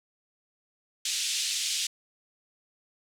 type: band-pass noise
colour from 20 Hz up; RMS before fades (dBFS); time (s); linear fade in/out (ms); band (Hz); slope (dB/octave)
pink; -30; 1.05-1.87; 5; 2900 to 8800; 24
effects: none

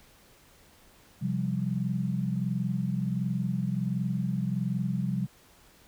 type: chord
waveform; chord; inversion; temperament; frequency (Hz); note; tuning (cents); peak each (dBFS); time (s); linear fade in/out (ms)
sine; C suspended fourth; none; equal; 130.81 / 174.61 / 196; C3 / F3 / G3; 0 / 0 / 0; -31; 1.21-5.27; 20
effects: pink hiss -58 dBFS RMS until 5.87 s

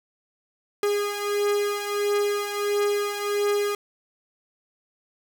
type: beating tone pair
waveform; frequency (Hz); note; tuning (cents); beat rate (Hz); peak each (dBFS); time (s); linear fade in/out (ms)
45% pulse; 409.6 / 411.1; G#4 / G#4; -24 / -18; 1.5; -24 / -28; 0.83-3.75; 2
effects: none

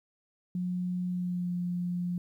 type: tone with pitch glide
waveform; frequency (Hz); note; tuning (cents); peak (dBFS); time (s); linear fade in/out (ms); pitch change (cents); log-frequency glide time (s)
sine; 180 to 176.81; F#3 to F3; -47 to +22; -29; 0.55-2.18; 2; -31; 1.09-1.53
effects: 11-bit

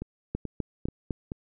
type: two click trains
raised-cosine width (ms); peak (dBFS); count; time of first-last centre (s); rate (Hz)
3; -21 / -16; 4 / 4; 0.02-1.319 / 0.35-1.108; 2.31 / 3.96
effects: none

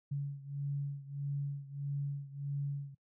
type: beating tone pair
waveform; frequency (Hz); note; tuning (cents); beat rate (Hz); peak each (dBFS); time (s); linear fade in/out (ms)
sine; 140.9 / 142.5; C#3 / C#3; +29 / +48; 1.6; -37 / -40; 0.11-2.95; 10
effects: noise-tail reverb RT60 0.1 s tail -23 dB re dry

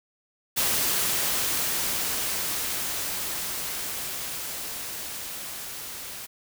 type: noise with level ramp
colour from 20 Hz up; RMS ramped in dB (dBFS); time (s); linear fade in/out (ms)
white; -24 to -38; 0.56-6.27; 20
effects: none

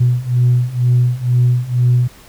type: beating tone pair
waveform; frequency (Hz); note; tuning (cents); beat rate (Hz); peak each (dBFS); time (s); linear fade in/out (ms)
sine; 122 / 124.1; B2 / B2; -21 / +9; 2.1; -14 / -12; 0-2.08; 10
effects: tanh soft clip ceiling -5 dBFS + pink hiss -43 dBFS RMS until 2.28 s

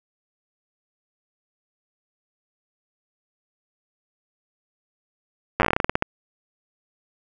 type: slowing click train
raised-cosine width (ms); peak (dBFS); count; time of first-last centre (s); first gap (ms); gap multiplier
0.5; -3; 15; 5.6-6.024; 9; 1.17
effects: none

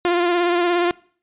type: tone with vibrato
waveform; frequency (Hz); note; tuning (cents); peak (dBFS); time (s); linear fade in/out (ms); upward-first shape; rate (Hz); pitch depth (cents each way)
sawtooth; 349.2; F4; 0; -12; 0.05-0.91; 0; triangle; 17; 37
effects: noise-tail reverb RT60 0.5 s tail -23 dB re dry + resampled to 8000 Hz

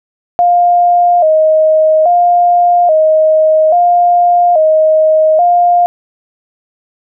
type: tone with vibrato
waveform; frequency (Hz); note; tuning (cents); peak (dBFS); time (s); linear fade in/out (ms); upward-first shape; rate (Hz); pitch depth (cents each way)
sine; 664; E5; +12; -5; 0.39-5.86; 0; square; 0.6; 100
effects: none

